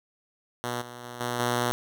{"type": "tone with level steps", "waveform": "5% pulse", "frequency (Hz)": 121.3, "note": "B2", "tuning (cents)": -31, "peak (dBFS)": [-18, -29, -27, -17, -13], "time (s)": [0.64, 1.72], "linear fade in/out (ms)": 0, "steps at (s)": [0.81, 1.03, 1.2, 1.39], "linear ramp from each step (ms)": 10, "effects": []}